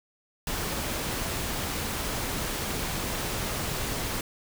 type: noise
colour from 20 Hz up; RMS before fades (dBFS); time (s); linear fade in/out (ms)
pink; -31; 0.47-4.21; 2
effects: none